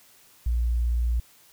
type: tone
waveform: sine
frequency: 59 Hz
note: A#1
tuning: 22 cents sharp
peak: -21 dBFS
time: 0.46-1.2 s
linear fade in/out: 5 ms
effects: white hiss -56 dBFS RMS until 1.52 s